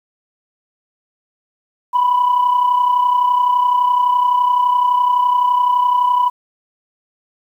sine tone pair together, 984.2 / 1016 Hz, B5 / B5, -6 / +49 cents, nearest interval minor second, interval 55 cents, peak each -11 / -18 dBFS, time 1.93-6.3 s, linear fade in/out 20 ms, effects tanh soft clip ceiling -7 dBFS + 8-bit

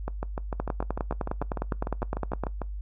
two click trains, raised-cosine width 1 ms, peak -14 / -17 dBFS, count 19 / 18, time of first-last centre 0.6-2.437 / 0.08-2.617 s, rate 9.8 / 6.7 Hz, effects noise-tail reverb RT60 0.2 s tail -23 dB re dry + added 50 Hz sine -32 dBFS peak until 2.81 s

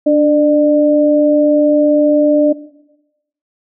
sine tone pair together, 293.7 / 598.7 Hz, D4 / D5, 0 / +33 cents, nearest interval octave, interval 1233 cents, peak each -10 dBFS, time 0.06-2.53 s, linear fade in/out 10 ms, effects noise-tail reverb RT60 0.9 s tail -17 dB re dry

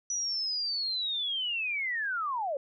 sine linear sweep, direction down, 5920 to 523.3 Hz, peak -29 dBFS, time 0.1-2.57 s, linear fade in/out 2 ms, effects none

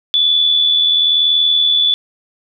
sine tone with amplitude modulation, 3460 Hz, A7, 30 cents flat, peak -8 dBFS, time 0.14-1.94 s, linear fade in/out 0 ms, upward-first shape sine, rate 80.9 Hz, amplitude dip 40%, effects none

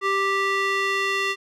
square tone with band-pass filter sweep, 392 Hz, G4, in tune, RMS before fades -23 dBFS, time 0.01-1.36 s, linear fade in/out 50 ms, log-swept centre 1500 to 2500 Hz, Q 1.4, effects none

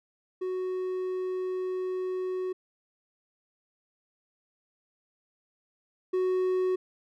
triangle tone pair in turn, 370 / 370 Hz, F#4 / F#4, 0 / 0 cents, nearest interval unison, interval 0 cents, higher neither, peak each -27 / -22 dBFS, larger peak second, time 0.41-2.53 / 6.13-6.76 s, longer first, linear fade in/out 10 ms, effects none

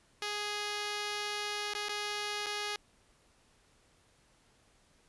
5% pulse tone with dropouts, 415.3 Hz, G#4, in tune, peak -23 dBFS, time 0.22-2.76 s, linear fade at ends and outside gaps 1 ms, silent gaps 1.737-1.749 / 1.885-1.893 / 2.461-2.466 s, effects pink hiss -67 dBFS RMS until 5.08 s + resampled to 24000 Hz

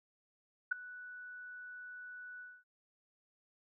sine tone with ADSR envelope, 1481 Hz, F#6, 1 cent sharp, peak -26 dBFS, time 0.71-2.64 s, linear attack 11 ms, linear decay 7 ms, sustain -20 dB, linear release 240 ms, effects none

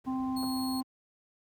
brown noise, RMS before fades -47 dBFS, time 0.04-0.83 s, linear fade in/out 10 ms
harmonic tone, 260.7 Hz, C4, 6 cents flat, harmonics 1 / 3 / 4, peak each -30 / -40 / -42 dBFS, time 0.06-0.83 s, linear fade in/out 20 ms
sawtooth tone, 4309 Hz, C#8, 50 cents flat, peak -36 dBFS, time 0.36-0.81 s, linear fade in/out 10 ms
clicks, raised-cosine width 1 ms, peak -29 dBFS, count 2, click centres 0.431 / 0.441 s
effects high-pass 80 Hz 12 dB/octave

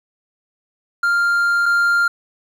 triangle tone pair in turn, 1396.9 / 1396.9 Hz, F6 / F6, 0 / 0 cents, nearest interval unison, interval 0 cents, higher neither, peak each -12 / -11 dBFS, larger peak second, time 1.03-1.66 / 1.66-2.08 s, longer first, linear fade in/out 5 ms, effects 8-bit

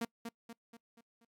sawtooth tone with echo, 231.6 Hz, A#3, 11 cents flat, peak -30 dBFS, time 0.01-0.05 s, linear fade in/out 5 ms, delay 240 ms, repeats 5, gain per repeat -6 dB, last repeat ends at 1.25 s, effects noise-tail reverb RT60 0.1 s tail -24 dB re dry + AAC 64 kbps

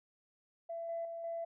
sine tone with level steps, 670 Hz, E5, 28 cents sharp, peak -38 / -35 / -40 / -36 dBFS, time 0.69-1.45 s, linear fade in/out 10 ms, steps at 0.89 / 1.05 / 1.24 s, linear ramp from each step 2 ms, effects tanh soft clip ceiling -31 dBFS

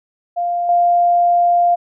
sine tone with level steps, 698.5 Hz, F5, in tune, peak -16 / -10 dBFS, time 0.36-1.76 s, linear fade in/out 20 ms, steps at 0.69 s, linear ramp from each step 2 ms, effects none

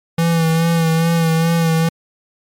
square tone with vibrato, 164.81 Hz, E3, in tune, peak -13 dBFS, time 0.18-1.89 s, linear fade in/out 5 ms, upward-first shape sine, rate 2.4 Hz, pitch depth 32 cents each way, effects MP3 64 kbps

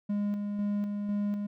triangle tone with tremolo, 205 Hz, G#3, 22 cents flat, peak -25 dBFS, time 0.09-1.47 s, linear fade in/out 10 ms, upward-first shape square, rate 2 Hz, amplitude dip 35%, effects none

